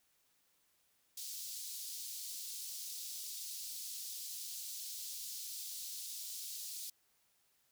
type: high-pass noise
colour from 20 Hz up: pink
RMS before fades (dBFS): -45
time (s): 1.17-6.9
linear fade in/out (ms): 5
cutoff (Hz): 4200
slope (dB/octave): 24
effects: white hiss -75 dBFS RMS until 7.71 s